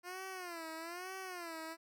10% pulse tone with vibrato, 349.2 Hz, F4, in tune, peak -35 dBFS, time 0.03-1.77 s, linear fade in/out 50 ms, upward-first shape sine, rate 1.1 Hz, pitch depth 150 cents each way, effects none

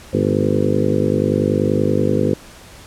harmonic tone with a mistuned harmonic, 50.4 Hz, G1, 49 cents sharp, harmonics 2 / 3 / 4 / 5 / 6 / 7 / 8 / 9 / 10, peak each -23 / -23 / -23 / -23 / -23 / -23 / -23 / -23 / -23 dBFS, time 0.13-2.34 s, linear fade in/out 5 ms, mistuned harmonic 4, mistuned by +69 cents, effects pink hiss -41 dBFS RMS until 2.86 s + low-pass 11000 Hz 12 dB/octave

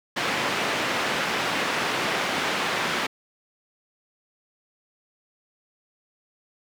white band-pass noise, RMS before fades -26 dBFS, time 0.16-3.07 s, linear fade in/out 10 ms, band 160 to 2400 Hz, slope 12 dB/octave, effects none

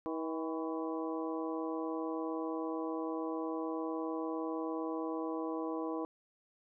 harmonic tone with a mistuned harmonic, 160.4 Hz, E3, 47 cents flat, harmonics 2 / 3 / 4 / 5 / 6 / 7, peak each -37 / -40 / -45 / -47 / -45 / -48 dBFS, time 0.06-6.05 s, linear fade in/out 0 ms, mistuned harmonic 6, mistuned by +72 cents, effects none

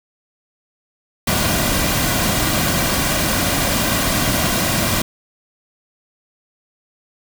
pink noise with comb filter, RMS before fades -18 dBFS, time 1.27-5.02 s, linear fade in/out 5 ms, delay 2.3 ms, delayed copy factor -0.5, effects none

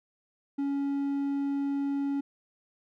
triangle tone, 279.8 Hz, C#4, 16 cents sharp, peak -25 dBFS, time 0.58-2.21 s, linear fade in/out 10 ms, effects none

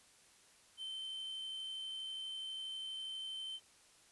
triangle tone with amplitude modulation, 3091 Hz, G7, 25 cents flat, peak -39 dBFS, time 0.77-3.6 s, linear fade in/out 50 ms, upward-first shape sine, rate 72.3 Hz, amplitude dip 25%, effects white hiss -65 dBFS RMS until 4.11 s + resampled to 24000 Hz

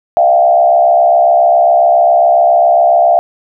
sine tone with frequency modulation, 690 Hz, F5, 21 cents flat, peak -5 dBFS, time 0.17-3.19 s, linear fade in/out 0 ms, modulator 67.3 Hz, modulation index 1, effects none

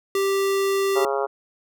square tone, 392 Hz, G4, in tune, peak -20 dBFS, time 0.15-1.05 s, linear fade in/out 2 ms
harmonic tone, 137.6 Hz, C#3, 12 cents flat, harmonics 3 / 4 / 5 / 6 / 7 / 8 / 9 / 10, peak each -25 / -27 / -29 / -31 / -32 / -33 / -34 / -35 dBFS, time 0.95-1.27 s, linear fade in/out 20 ms
effects none

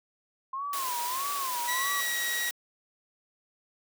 sine tone with vibrato, 1046.5 Hz, C6, in tune, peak -31 dBFS, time 0.53-2.01 s, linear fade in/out 5 ms, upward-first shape sine, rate 1.6 Hz, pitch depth 160 cents each way
white noise, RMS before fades -35 dBFS, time 0.73-2.51 s, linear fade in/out 2 ms
sawtooth tone with pitch glide, 1946 to 1910.4 Hz, B6 to A#6, -26 to +42 cents, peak -26 dBFS, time 1.67-2.51 s, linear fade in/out 20 ms, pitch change -32 cents, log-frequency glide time 1.86-2.16 s
effects high-pass 400 Hz 12 dB/octave

